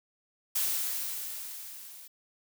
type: noise with level ramp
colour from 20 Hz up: blue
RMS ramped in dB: -28 to -49 dBFS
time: 0.55-2.08 s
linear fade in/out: 10 ms
effects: none